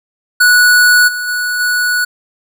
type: tone with level steps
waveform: square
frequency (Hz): 1471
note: F#6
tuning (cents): -11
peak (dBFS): -6 / -18 / -15 / -12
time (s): 0.4-2.05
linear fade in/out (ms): 10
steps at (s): 1.07 / 1.27 / 1.59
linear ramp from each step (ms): 20
effects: none